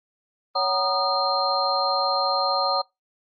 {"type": "tone cluster", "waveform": "sine", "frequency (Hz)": [558, 751, 943, 1228, 4180], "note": ["C#5", "F#5", "A#5", "D#6", "C8"], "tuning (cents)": [11, 26, 20, -23, -2], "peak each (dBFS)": [-27, -26, -28, -26, -26], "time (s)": [0.55, 2.82], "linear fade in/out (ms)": 10, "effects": ["noise-tail reverb RT60 0.2 s tail -24 dB re dry", "Opus 32 kbps"]}